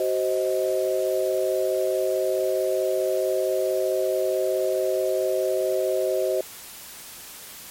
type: chord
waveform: sine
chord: C diminished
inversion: second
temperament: just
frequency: 376.7 / 523.3 / 627.9 Hz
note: Gb4 / C5 / Eb5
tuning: +31 / 0 / +16 cents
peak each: -25 dBFS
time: 0-6.41 s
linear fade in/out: 2 ms
effects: white hiss -41 dBFS RMS until 7.7 s + MP3 64 kbps